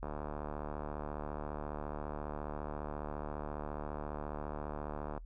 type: click train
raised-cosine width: 1 ms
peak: -26 dBFS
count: 385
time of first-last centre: 0.03-5.177 s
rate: 74.6 Hz
effects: noise-tail reverb RT60 0.1 s tail -22 dB re dry + added 40 Hz sine -45 dBFS peak until 5.25 s